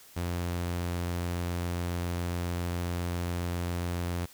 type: tone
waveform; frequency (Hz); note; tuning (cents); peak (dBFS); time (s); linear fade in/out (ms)
sawtooth; 87.31; F2; 0; -26; 0.16-4.26; 10
effects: white hiss -54 dBFS RMS until 4.33 s